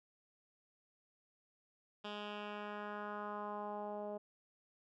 10% pulse tone with low-pass filter sweep, 207.7 Hz, G#3, in tune, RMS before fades -44 dBFS, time 2.04-4.18 s, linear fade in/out 10 ms, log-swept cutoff 3500 to 610 Hz, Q 2.3, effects none

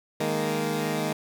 15% pulse chord, D# suspended fourth, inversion none, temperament equal, 155.56 / 207.7 / 233.1 Hz, D#3 / G#3 / A#3, 0 / 0 / 0 cents, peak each -23 / -24 / -24 dBFS, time 0.2-1.13 s, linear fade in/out 5 ms, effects none

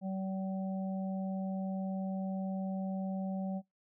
harmonic tone, 190.8 Hz, G3, 47 cents flat, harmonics 1 / 3 / 4, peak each -34 / -44 / -46 dBFS, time 0.01-3.62 s, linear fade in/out 50 ms, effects noise-tail reverb RT60 0.2 s tail -26 dB re dry

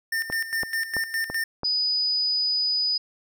square tone with tremolo, 1807 Hz, A6, 46 cents sharp, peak -24 dBFS, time 0.12-1.44 s, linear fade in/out 5 ms, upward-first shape square, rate 4.9 Hz, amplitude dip 70%
click train, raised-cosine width 1 ms, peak -17 dBFS, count 5, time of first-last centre 0.3-1.633 s, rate 3 Hz
sine tone, 4970 Hz, D#8, 3 cents flat, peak -21 dBFS, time 1.64-2.98 s, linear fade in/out 10 ms
effects none

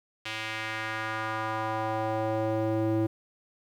square tone with band-pass filter sweep, 110 Hz, A2, in tune, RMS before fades -30 dBFS, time 0.25-3.07 s, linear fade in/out 10 ms, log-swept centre 2800 to 340 Hz, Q 1.7, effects 10-bit

